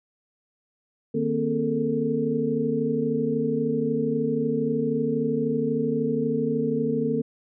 sine tone cluster, 153.9 / 233.6 / 266.4 / 425.5 / 449.3 Hz, D#3 / A#3 / C4 / G#4 / A4, -19 / +4 / +31 / +42 / +36 cents, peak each -31 / -26 / -29 / -35 / -26 dBFS, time 1.14-7.22 s, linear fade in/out 10 ms, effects none

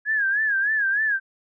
sine tone with vibrato, 1661.2 Hz, G#6, in tune, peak -19 dBFS, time 0.05-1.2 s, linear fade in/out 50 ms, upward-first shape sine, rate 3.3 Hz, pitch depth 110 cents each way, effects none

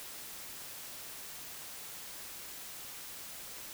silence, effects white hiss -46 dBFS RMS until 3.73 s

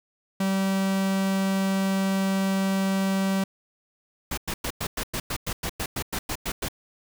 45% pulse tone, 193.1 Hz, G3, 26 cents flat, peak -22 dBFS, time 0.4-3.44 s, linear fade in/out 5 ms
pink noise bursts, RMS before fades -29 dBFS, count 15, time 4.31-6.685 s, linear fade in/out 5 ms, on 65 ms, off 100 ms
effects none

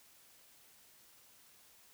silence, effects white hiss -63 dBFS RMS until 1.93 s

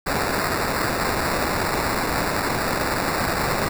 violet noise with sample-and-hold, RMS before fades -23 dBFS, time 0.06-3.69 s, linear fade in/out 10 ms, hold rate 3150 Hz, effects none

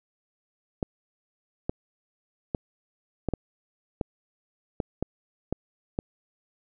clicks, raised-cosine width 2 ms, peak -13 dBFS, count 10, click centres 0.828 / 1.695 / 2.548 / 3.287 / 3.337 / 4.012 / 4.802 / 5.026 / 5.526 / 5.989 s, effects none

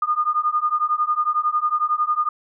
sine beating tone pair, 1215 / 1226 Hz, D#6 / D#6, -42 / -26 cents, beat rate 11 Hz, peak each -21 dBFS, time 0.02-2.29 s, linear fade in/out 5 ms, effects none

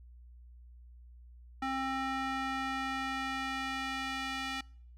square tone with band-pass filter sweep, 266.1 Hz, C4, 29 cents sharp, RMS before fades -36 dBFS, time 1.62-4.61 s, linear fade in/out 5 ms, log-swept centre 1200 to 2600 Hz, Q 0.99, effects noise-tail reverb RT60 0.6 s tail -26 dB re dry + added 60 Hz sine -51 dBFS peak until 4.97 s

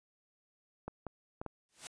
clicks, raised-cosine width 1 ms, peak -26 dBFS, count 4, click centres 0.88 / 1.067 / 1.415 / 1.463 s
white noise with exponential growth, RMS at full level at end -40 dBFS, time 1.69-1.87 s, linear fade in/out 0 ms, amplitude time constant 37 ms
effects resampled to 22050 Hz

